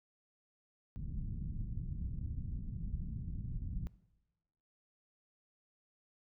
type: low-pass noise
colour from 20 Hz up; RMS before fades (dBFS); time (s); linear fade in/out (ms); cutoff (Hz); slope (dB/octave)
pink; -40; 0.96-3.87; 0; 180; 24
effects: noise-tail reverb RT60 1.0 s tail -20 dB re dry